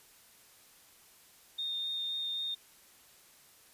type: tone with vibrato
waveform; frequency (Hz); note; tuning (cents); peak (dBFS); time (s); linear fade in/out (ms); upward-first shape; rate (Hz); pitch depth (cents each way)
sine; 3660; A#7; -32; -33; 1.58-2.55; 10; sine; 3.8; 9
effects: white hiss -60 dBFS RMS until 3.73 s + resampled to 32000 Hz